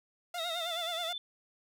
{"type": "tone with vibrato", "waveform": "sawtooth", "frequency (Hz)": 678, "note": "E5", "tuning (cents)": 49, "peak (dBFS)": -32, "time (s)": [0.34, 1.13], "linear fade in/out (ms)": 5, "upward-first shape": "sine", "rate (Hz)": 9.4, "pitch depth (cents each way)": 85}
{"type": "tone with pitch glide", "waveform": "sine", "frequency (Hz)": [3729, 3520], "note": ["A#7", "A7"], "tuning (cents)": [0, 0], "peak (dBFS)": -36, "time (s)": [0.38, 1.18], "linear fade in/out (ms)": 2, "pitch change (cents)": -100, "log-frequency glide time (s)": [0.48, 0.73]}
{"effects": []}